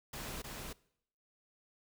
pink noise with echo, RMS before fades -43 dBFS, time 0.13-0.42 s, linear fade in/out 5 ms, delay 310 ms, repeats 1, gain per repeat -2 dB, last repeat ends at 0.73 s, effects noise-tail reverb RT60 0.7 s tail -22 dB re dry

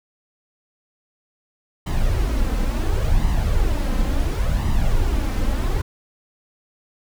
brown noise with flanger, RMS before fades -19 dBFS, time 1.86-5.82 s, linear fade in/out 10 ms, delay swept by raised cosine 1 to 3.9 ms, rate 0.71 Hz, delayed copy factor +0.55, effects none

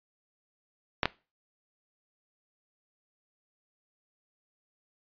clicks, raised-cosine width 0.3 ms, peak -8 dBFS, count 2, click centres 1.032 / 1.056 s, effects noise-tail reverb RT60 0.3 s tail -20 dB re dry + resampled to 11025 Hz

